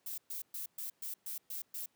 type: noise bursts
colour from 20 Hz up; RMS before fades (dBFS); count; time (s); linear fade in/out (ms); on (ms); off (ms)
violet; -41; 8; 0.06-1.86; 5; 120; 120
effects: pink hiss -75 dBFS RMS until 1.95 s + high-pass 150 Hz 12 dB/octave